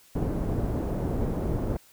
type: low-pass noise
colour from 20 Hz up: pink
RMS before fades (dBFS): -28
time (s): 0.15-1.77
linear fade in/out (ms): 5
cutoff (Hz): 500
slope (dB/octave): 12
effects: white hiss -57 dBFS RMS until 1.92 s